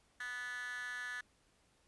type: tone with high-pass filter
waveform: 10% pulse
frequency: 246.9 Hz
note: B3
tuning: in tune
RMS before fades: -43 dBFS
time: 0.2-1.21 s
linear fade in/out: 5 ms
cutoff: 1700 Hz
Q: 7.6
effects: pink hiss -72 dBFS RMS until 1.87 s + resampled to 24000 Hz